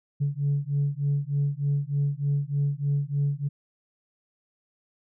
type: beating tone pair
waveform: sine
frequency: 140.9 / 144.2 Hz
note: C#3 / D3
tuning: +29 / -31 cents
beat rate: 3.3 Hz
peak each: -25 dBFS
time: 0.2-3.49 s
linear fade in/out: 20 ms
effects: tanh soft clip ceiling -18 dBFS